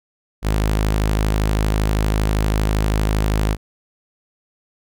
sawtooth tone, 52.6 Hz, G#1, 23 cents sharp, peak -12 dBFS, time 0.42-3.57 s, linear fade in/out 50 ms, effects none

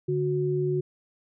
sine tone pair together, 145.4 / 366.7 Hz, D3 / F#4, -17 / -15 cents, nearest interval octave + major third, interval 1602 cents, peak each -27 / -25 dBFS, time 0.08-0.81 s, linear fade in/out 10 ms, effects none

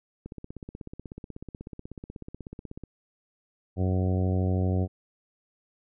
click train, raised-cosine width 3 ms, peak -26 dBFS, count 43, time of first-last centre 0.26-2.837 s, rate 16.3 Hz
harmonic tone, 92.7 Hz, F#2, 4 cents sharp, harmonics 1 / 2 / 3 / 4 / 5 / 6 / 7 / 8, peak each -24 / -30 / -34 / -36 / -38 / -40 / -41 / -42 dBFS, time 3.76-4.88 s, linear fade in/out 50 ms
effects none

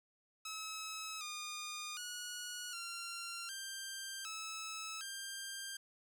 10% pulse tone with pitch steps, 1291 / 1218 / 1456 / 1379 / 1580 / 1301 / 1589 Hz, E6 / D#6 / F#6 / F6 / G6 / E6 / G6, -37 / -37 / -28 / -22 / +13 / -23 / +23 cents, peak -34 dBFS, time 0.45-5.77 s, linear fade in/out 5 ms, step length 760 ms, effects none

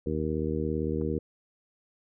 harmonic tone, 77.78 Hz, D#2, in tune, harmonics 1 / 2 / 3 / 4 / 5 / 6, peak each -34 / -34 / -34 / -34 / -34 / -34 dBFS, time 0.06-1.19 s, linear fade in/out 5 ms
clicks, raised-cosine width 1 ms, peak -37 dBFS, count 2, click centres 1.012 / 1.018 s
effects none

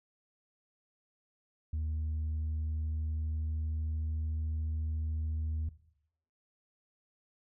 sine tone with pitch glide, 77.78 to 78.5 Hz, D#2 to D#2, 0 to +16 cents, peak -29 dBFS, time 1.73-5.69 s, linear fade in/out 5 ms, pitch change +16 cents, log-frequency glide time 2.13-4.36 s, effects noise-tail reverb RT60 0.7 s tail -17 dB re dry + tanh soft clip ceiling -30 dBFS

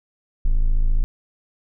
triangle tone, 27.34 Hz, A0, 10 cents flat, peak -12 dBFS, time 0.45-1.04 s, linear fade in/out 0 ms, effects none

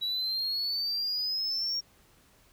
sine exponential sweep, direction up, 3889 to 5588 Hz, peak -26 dBFS, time 0.01-1.81 s, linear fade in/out 20 ms, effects tanh soft clip ceiling -27 dBFS + pink hiss -62 dBFS RMS until 2.52 s

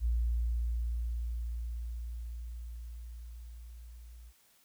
sine tone with level ramp, 58.27 Hz, A#1, in tune, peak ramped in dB -26 to -48 dBFS, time 0-4.33 s, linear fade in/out 50 ms, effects white hiss -66 dBFS RMS until 4.64 s

